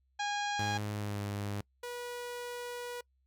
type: harmonic tone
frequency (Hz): 820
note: G#5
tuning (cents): -22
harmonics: 1 / 2 / 3 / 4 / 5 / 6 / 7 / 8 / 9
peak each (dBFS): -34 / -38 / -43 / -43 / -45 / -52 / -47 / -53 / -55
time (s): 0.19-0.78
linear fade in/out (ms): 10
type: tone with pitch glide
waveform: sawtooth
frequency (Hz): 104.3 to 101.8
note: G#2 to G#2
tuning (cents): +8 to -34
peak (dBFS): -31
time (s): 0.59-1.61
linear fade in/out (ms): 5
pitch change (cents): -42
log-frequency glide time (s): 0.95-1.2
type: tone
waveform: sawtooth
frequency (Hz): 485.9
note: B4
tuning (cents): -28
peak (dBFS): -35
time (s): 1.83-3.01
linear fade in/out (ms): 5
effects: noise-tail reverb RT60 0.1 s tail -25 dB re dry + added 65 Hz sine -70 dBFS peak until 3.26 s